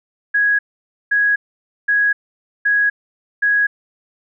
sine tone bursts, 1661.2 Hz, G#6, in tune, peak -12 dBFS, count 5, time 0.34-3.67 s, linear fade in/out 10 ms, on 250 ms, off 520 ms, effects none

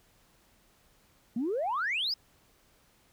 sine exponential sweep, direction up, 218.4 to 5274 Hz, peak -27 dBFS, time 1.36-2.14 s, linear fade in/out 5 ms, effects tanh soft clip ceiling -24 dBFS + pink hiss -65 dBFS RMS until 3.12 s

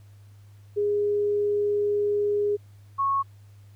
sine tone pair in turn, 411.9 / 1099.6 Hz, G#4 / C#6, -14 / -14 cents, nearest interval octave + perfect fourth, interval 1700 cents, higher second, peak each -21 dBFS, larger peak neither, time 0.76-2.57 / 2.98-3.23 s, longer first, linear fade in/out 20 ms, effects added 101 Hz sine -47 dBFS peak until 3.75 s + pink hiss -64 dBFS RMS until 3.75 s

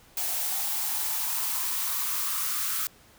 blue noise with high-pass filter sweep, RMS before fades -29 dBFS, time 0.17-2.87 s, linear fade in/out 2 ms, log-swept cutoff 700 to 1300 Hz, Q 4.7, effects pink hiss -56 dBFS RMS until 3.18 s

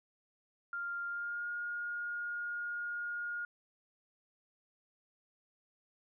sine tone with pitch glide, 1396.9 to 1426.3 Hz, F6 to F6, 0 to +36 cents, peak -36 dBFS, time 0.73-3.45 s, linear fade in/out 2 ms, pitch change +36 cents, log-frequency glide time 1.07-1.48 s, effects none

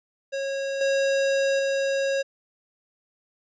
square tone with level steps, 547 Hz, C#5, 23 cents flat, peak -27 / -21 / -23 dBFS, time 0.32-2.23 s, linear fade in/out 20 ms, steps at 0.81 / 1.59 s, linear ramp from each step 2 ms, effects resampled to 16000 Hz

